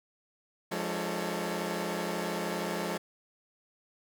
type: tone cluster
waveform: 15% pulse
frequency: 175 / 208 / 301.5 / 446.8 / 556 Hz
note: F3 / G#3 / D4 / A4 / C#5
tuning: +4 / +3 / +46 / +27 / +5 cents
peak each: -29 / -30 / -35 / -34 / -36 dBFS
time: 0.71-2.98 s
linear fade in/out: 10 ms
effects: none